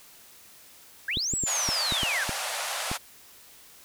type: linear two-way sweep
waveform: sine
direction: up then down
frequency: 1487 to 7940 to 1487 Hz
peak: -26 dBFS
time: 1.08-2.24 s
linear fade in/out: 5 ms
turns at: 1.35 s
type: clicks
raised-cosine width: 3 ms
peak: -19 dBFS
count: 8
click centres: 1.172 / 1.337 / 1.437 / 1.689 / 1.923 / 2.033 / 2.293 / 2.915 s
type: band-pass noise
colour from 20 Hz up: pink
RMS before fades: -32 dBFS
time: 1.46-2.98 s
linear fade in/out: 20 ms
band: 580 to 12000 Hz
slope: 48 dB/octave
effects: white hiss -52 dBFS RMS until 3.84 s